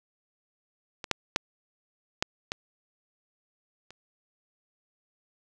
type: clicks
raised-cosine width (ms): 0.2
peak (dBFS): -19 / -6 / -6 / -7 / -13 / -29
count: 6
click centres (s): 1.042 / 1.113 / 1.361 / 2.225 / 2.519 / 3.906
effects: none